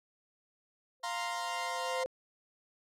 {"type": "tone with exponential growth", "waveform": "sine", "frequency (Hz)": 518, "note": "C5", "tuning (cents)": -17, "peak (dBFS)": -31, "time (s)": [1, 2.06], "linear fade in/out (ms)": 0, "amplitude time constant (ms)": 230}
{"type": "chord", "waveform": "sawtooth", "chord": "F suspended fourth", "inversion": "none", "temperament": "equal", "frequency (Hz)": [698.5, 932.3, 1046.5], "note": ["F5", "Bb5", "C6"], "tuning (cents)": [0, 0, 0], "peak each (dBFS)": -35, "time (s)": [1.03, 2.04], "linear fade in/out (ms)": 10}
{"effects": ["low-pass 9000 Hz 12 dB/octave"]}